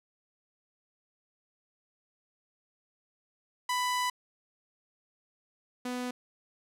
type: tone pair in turn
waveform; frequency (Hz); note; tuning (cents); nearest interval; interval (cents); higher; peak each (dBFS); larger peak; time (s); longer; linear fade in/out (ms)
sawtooth; 994 / 248.5; B5 / B3; +11 / +11; 2 octaves; 2400; first; -24 / -29; first; 3.69-4.1 / 5.85-6.11; first; 5
effects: low-pass 12000 Hz 12 dB/octave